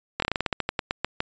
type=slowing click train; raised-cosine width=0.3 ms; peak=-8 dBFS; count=15; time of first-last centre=0.2-1.204 s; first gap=23 ms; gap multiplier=1.16; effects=resampled to 16000 Hz